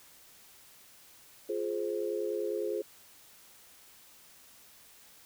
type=chord; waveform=sine; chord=F minor; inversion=none; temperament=just; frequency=349.2 / 419.1 / 523.8 Hz; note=F4 / Ab4 / C5; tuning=0 / +16 / +2 cents; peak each=-36 / -33 / -37 dBFS; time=1.49-2.82 s; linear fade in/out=5 ms; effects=white hiss -57 dBFS RMS until 5.25 s